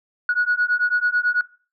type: beating tone pair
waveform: sine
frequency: 1455 / 1464.1 Hz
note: F#6 / F#6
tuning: -29 / -19 cents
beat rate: 9.1 Hz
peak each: -20 dBFS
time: 0.29-1.41 s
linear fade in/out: 2 ms
effects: noise-tail reverb RT60 0.4 s tail -21 dB re dry + tanh soft clip ceiling -11 dBFS